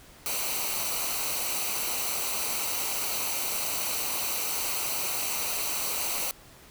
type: noise with comb filter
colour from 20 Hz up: white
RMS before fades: -30 dBFS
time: 0.26-6.31 s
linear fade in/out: 0 ms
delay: 0.58 ms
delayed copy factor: -0.65
effects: pink hiss -52 dBFS RMS until 6.7 s